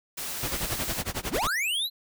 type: noise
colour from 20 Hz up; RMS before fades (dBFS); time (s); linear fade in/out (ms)
white; -34; 0.17-1.02; 10
type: noise with tremolo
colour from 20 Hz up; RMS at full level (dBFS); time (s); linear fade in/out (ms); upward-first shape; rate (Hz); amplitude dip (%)
pink; -29; 0.43-1.47; 0; sine; 11; 95
type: linear sweep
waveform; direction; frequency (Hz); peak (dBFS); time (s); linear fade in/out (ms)
square; up; 73.42 to 4141; -26; 1.3-1.9; 50
effects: none